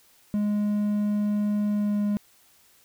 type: tone with pitch glide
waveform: triangle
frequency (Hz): 207.7 to 206.1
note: G#3 to G#3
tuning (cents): 0 to -13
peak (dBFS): -20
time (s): 0.34-2.17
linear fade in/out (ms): 0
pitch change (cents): -13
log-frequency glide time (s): 1.7-2.06
effects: white hiss -59 dBFS RMS until 2.84 s